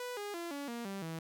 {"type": "tone with pitch steps", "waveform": "sawtooth", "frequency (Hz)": [493.9, 410.5, 341.3, 283.7, 235.8, 196, 162.93], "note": ["B4", "G#4", "F4", "C#4", "A#3", "G3", "E3"], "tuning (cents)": [0, -20, -40, 40, 20, 0, -20], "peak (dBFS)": -35, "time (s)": [0, 1.19], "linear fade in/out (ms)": 2, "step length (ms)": 170, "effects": []}